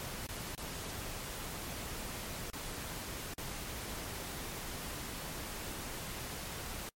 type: noise with dropouts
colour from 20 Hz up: pink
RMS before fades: -42 dBFS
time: 0-6.89 s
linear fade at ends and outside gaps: 0 ms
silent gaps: 0.267-0.289 / 0.55-0.578 / 2.501-2.533 / 3.337-3.381 s
effects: noise-tail reverb RT60 0.1 s tail -26 dB re dry + MP3 64 kbps